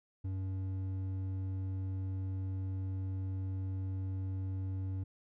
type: tone with hard clipping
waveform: sine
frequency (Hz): 95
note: F#2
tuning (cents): +46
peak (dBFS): -36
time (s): 0.24-5.04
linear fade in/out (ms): 10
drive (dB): 6
effects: none